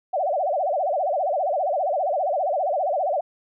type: tone with vibrato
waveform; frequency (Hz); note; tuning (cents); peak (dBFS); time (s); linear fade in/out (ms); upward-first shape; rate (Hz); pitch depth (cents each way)
sine; 659.3; E5; 0; -20; 0.13-3.21; 10; sine; 15; 270
effects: none